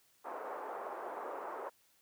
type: band-pass noise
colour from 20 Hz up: white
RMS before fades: -43 dBFS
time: 0.24-1.7 s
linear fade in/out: 20 ms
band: 390 to 1100 Hz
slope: 24 dB/octave
effects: white hiss -70 dBFS RMS until 2.01 s